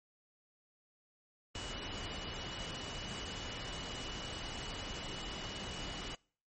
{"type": "tone in noise", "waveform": "sine", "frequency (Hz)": 2937, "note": "F#7", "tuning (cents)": -13, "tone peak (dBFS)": -47, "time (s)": [1.55, 6.15], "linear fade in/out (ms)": 2, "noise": "pink", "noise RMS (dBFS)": -43, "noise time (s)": [1.55, 6.15], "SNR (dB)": -7, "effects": ["noise-tail reverb RT60 0.5 s tail -26 dB re dry", "MP3 32 kbps"]}